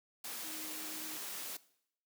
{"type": "tone in noise", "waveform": "sine", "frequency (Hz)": 311.1, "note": "D#4", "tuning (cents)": 0, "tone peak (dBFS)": -51, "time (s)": [0.44, 1.17], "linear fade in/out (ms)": 5, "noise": "white", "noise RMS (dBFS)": -43, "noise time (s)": [0.24, 1.57], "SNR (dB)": -11, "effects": ["noise-tail reverb RT60 0.7 s tail -19 dB re dry", "high-pass 200 Hz 12 dB/octave"]}